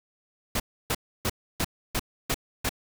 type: noise bursts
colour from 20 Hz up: pink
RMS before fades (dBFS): -26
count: 7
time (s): 0.55-2.693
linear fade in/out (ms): 5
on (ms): 49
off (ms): 300
effects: none